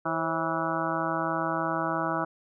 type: harmonic tone with a mistuned harmonic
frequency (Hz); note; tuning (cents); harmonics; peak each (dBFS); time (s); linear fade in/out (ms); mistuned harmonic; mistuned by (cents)
163.1; E3; -18; 1 / 2 / 3 / 4 / 5 / 6 / 7 / 8 / 9; -37 / -33 / -38 / -33 / -35 / -35 / -35 / -33 / -36; 0.05-2.25; 10; 3; +150
effects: none